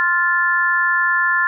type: harmonic tone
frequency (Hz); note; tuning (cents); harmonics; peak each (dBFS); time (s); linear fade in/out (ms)
349.2; F4; 0; 3 / 4 / 5; -21 / -20 / -16; 0-1.47; 0
effects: none